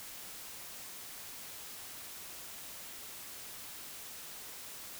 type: silence
effects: white hiss -47 dBFS RMS until 4.99 s